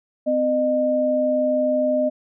sine tone pair together, 256.9 / 610.6 Hz, C4 / D#5, -32 / -33 cents, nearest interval octave + minor third, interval 1499 cents, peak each -23 / -18 dBFS, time 0.26-2.1 s, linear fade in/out 20 ms, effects none

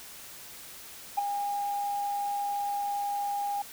sine tone with ADSR envelope, 811 Hz, G#5, 41 cents flat, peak -19 dBFS, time 1.17-3.62 s, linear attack 15 ms, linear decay 11 ms, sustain -9 dB, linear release 4 ms, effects tanh soft clip ceiling -20 dBFS + white hiss -46 dBFS RMS until 3.72 s

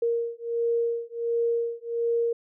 sine beating tone pair, 466.2 / 467.6 Hz, A#4 / A#4, 0 / +5 cents, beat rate 1.4 Hz, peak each -27 dBFS, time 0.02-2.33 s, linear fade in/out 5 ms, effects none

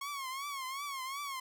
sawtooth tone with vibrato, 1093 Hz, C#6, 25 cents flat, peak -34 dBFS, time 0.01-1.4 s, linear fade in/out 5 ms, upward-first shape triangle, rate 2.7 Hz, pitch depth 120 cents each way, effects none

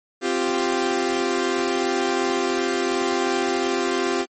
sawtooth chord, C suspended fourth, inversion none, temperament equal, 261.6 / 349.2 / 392 Hz, C4 / F4 / G4, 0 / 0 / 0 cents, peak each -23 / -20 / -20 dBFS, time 0.21-4.26 s, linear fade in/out 50 ms, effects MP3 32 kbps

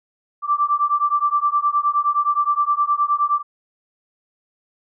sine beating tone pair, 1167 / 1176.6 Hz, D6 / D6, -11 / +3 cents, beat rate 9.6 Hz, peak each -19 dBFS, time 0.42-3.43 s, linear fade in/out 50 ms, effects none

